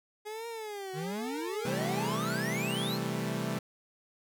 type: tone with vibrato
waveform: 30% pulse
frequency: 418 Hz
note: G#4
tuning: 11 cents sharp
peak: -35 dBFS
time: 0.25-2.17 s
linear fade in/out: 20 ms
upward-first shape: triangle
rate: 1.1 Hz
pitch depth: 200 cents each way
type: exponential sweep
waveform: square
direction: up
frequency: 143.5 to 4435 Hz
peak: -36 dBFS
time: 0.93-2.99 s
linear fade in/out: 50 ms
type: chord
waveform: sawtooth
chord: A minor seventh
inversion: first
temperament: equal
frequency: 130.81 / 164.81 / 196 / 220 Hz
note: C3 / E3 / G3 / A3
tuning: 0 / 0 / 0 / 0 cents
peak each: -33 dBFS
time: 1.65-3.59 s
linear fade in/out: 5 ms
effects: none